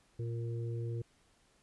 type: harmonic tone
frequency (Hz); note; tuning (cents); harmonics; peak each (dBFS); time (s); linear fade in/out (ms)
116.54; A#2; 0; 1 / 3 / 4; -35 / -45 / -47; 0.19-1.02; 5
effects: pink hiss -69 dBFS RMS until 1.62 s + resampled to 24000 Hz